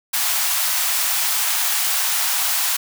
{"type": "high-pass noise", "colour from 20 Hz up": "white", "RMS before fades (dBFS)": -20, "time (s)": [0.13, 2.77], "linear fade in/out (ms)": 10, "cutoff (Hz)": 680, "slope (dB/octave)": 48, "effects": []}